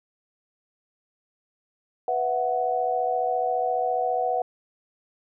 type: chord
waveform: sine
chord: B suspended fourth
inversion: none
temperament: equal with one note detuned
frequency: 493.9 / 665.4 / 740 Hz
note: B4 / E5 / F#5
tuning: 0 / +16 / 0 cents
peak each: -28 / -29 / -24 dBFS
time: 2.08-4.42 s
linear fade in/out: 2 ms
effects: none